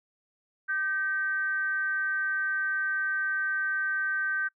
sine tone with frequency modulation, 1548 Hz, G6, 22 cents flat, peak -26 dBFS, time 0.68-4.49 s, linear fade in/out 20 ms, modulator 339 Hz, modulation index 0.37, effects noise-tail reverb RT60 0.1 s tail -25 dB re dry

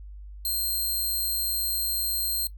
5% pulse tone, 4186 Hz, C8, in tune, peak -19 dBFS, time 0.45-2.47 s, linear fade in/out 2 ms, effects noise-tail reverb RT60 0.1 s tail -19 dB re dry + added 50 Hz sine -39 dBFS peak until 2.57 s

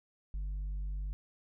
triangle tone with tanh clipping, 49 Hz, G1, in tune, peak -35 dBFS, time 0.34-1.13 s, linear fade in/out 0 ms, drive 8 dB, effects none

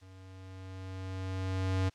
square tone with level ramp, 94.2 Hz, F#2, 32 cents sharp, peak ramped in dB -52 to -27 dBFS, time 0.01-1.9 s, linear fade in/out 20 ms, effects white hiss -67 dBFS RMS until 1.94 s + low-pass 6000 Hz 12 dB/octave

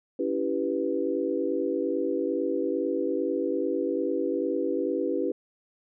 sine chord, C# half-diminished seventh, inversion none, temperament equal with one note detuned, 280.7 / 329.6 / 392 / 493.9 Hz, C#4 / E4 / G4 / B4, +22 / 0 / 0 / 0 cents, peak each -31 / -30 / -30 / -30 dBFS, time 0.19-5.32 s, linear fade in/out 5 ms, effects none

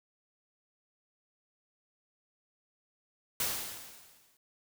white noise with exponential decay, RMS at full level -30 dBFS, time 3.4-4.37 s, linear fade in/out 2 ms, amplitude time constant 210 ms, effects none

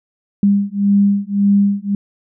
sine beating tone pair, 200 / 201.8 Hz, G3 / G#3, +35 / -49 cents, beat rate 1.8 Hz, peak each -14 dBFS, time 0.43-1.95 s, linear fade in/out 2 ms, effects none

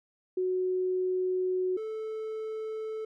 sine / triangle tone pair in turn, 369 / 437.7 Hz, F#4 / A4, -5 / -9 cents, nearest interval minor third, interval 296 cents, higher second, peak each -26 / -31 dBFS, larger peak first, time 0.37-1.77 / 1.77-3.05 s, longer first, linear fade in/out 5 ms, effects none

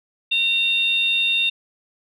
sine tone pair together, 2742 / 3650 Hz, F7 / A#7, -32 / -37 cents, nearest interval perfect fourth, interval 495 cents, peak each -19 dBFS, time 0.31-1.5 s, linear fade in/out 10 ms, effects tanh soft clip ceiling -9 dBFS

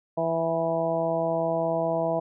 harmonic tone with a mistuned harmonic, 164.8 Hz, E3, in tune, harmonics 1 / 2 / 3 / 4 / 5 / 6, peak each -33 / -33 / -31 / -25 / -34 / -35 dBFS, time 0.17-2.2 s, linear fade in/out 10 ms, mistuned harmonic 6, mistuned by -17 cents, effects none

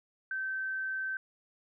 sine tone, 1546 Hz, G6, 24 cents flat, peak -32 dBFS, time 0.31-1.17 s, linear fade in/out 2 ms, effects none

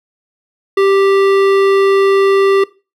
sine tone with hard clipping, 392 Hz, G4, in tune, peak -10 dBFS, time 0.77-2.64 s, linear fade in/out 5 ms, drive 15 dB, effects noise-tail reverb RT60 0.3 s tail -20 dB re dry

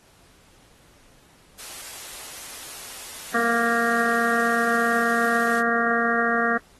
white high-pass noise, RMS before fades -38 dBFS, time 1.58-5.62 s, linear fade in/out 20 ms, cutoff 350 Hz, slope 12 dB/octave
harmonic tone, 233.1 Hz, A#3, in tune, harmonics 1 / 2 / 3 / 5 / 6 / 7 / 8, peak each -27 / -27 / -27 / -27 / -27 / -27 / -27 dBFS, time 3.34-6.58 s, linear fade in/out 10 ms
effects pink hiss -56 dBFS RMS until 6.79 s + AAC 32 kbps

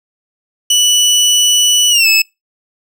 25% pulse tone with pitch glide, 2960 to 2607 Hz, F#7 to E7, 0 to -20 cents, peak -4 dBFS, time 0.7-2.22 s, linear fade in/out 5 ms, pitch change -220 cents, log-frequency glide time 1.9-2.07 s, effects noise-tail reverb RT60 0.2 s tail -22 dB re dry

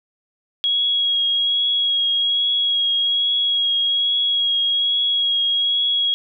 sine tone with vibrato, 3308 Hz, G#7, 8 cents flat, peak -16 dBFS, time 0.64-6.14 s, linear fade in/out 0 ms, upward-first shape triangle, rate 1.2 Hz, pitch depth 19 cents each way, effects none

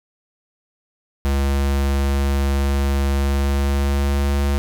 square tone with pitch glide, 69.3 to 70.35 Hz, C#2 to C#2, 0 to +26 cents, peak -17 dBFS, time 1.25-4.58 s, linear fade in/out 0 ms, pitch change +26 cents, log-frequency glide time 3.23-4.38 s, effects none

